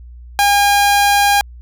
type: tone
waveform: sawtooth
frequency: 810 Hz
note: G#5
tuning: 43 cents flat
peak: -6 dBFS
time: 0.39-1.41 s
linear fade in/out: 0 ms
effects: added 60 Hz sine -33 dBFS peak until 1.61 s